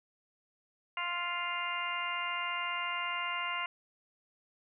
harmonic tone, 349.2 Hz, F4, in tune, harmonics 2 / 3 / 4 / 5 / 6 / 7 / 8, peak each -45 / -37 / -41 / -49 / -38 / -47 / -39 dBFS, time 0.97-3.66 s, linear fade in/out 2 ms, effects none

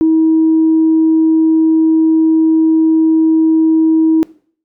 sine tone, 320.1 Hz, D#4, 49 cents sharp, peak -6 dBFS, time 0.01-4.23 s, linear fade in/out 0 ms, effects noise-tail reverb RT60 0.5 s tail -21 dB re dry + tanh soft clip ceiling -3 dBFS

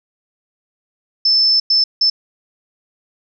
sine tone bursts at uneven times, 5274 Hz, E8, in tune, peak -10 dBFS, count 3, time 1.25-1.6 / 1.7-1.84 / 2.01-2.1 s, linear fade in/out 5 ms, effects none

